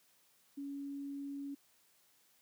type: tone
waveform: sine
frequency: 280.5 Hz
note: C#4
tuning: 21 cents sharp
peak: -40 dBFS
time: 0.57-1.55 s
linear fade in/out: 10 ms
effects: white hiss -70 dBFS RMS until 2.41 s + high-pass 100 Hz 12 dB/octave